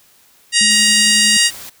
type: harmonic tone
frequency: 944 Hz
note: A#5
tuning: 22 cents sharp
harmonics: 2 / 3 / 4 / 5 / 6 / 7 / 8 / 9 / 10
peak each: -17 / -16 / -20 / -16 / -21 / -21 / -20 / -21 / -21 dBFS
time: 0.52-1.51 s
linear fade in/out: 50 ms
type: tone with tremolo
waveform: sine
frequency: 212.5 Hz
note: G#3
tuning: 40 cents sharp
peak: -23 dBFS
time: 0.61-1.37 s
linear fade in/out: 0 ms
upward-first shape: square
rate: 11 Hz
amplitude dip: 25%
type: noise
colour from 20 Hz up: white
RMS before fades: -33 dBFS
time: 0.7-1.7 s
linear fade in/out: 10 ms
effects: white hiss -51 dBFS RMS until 1.8 s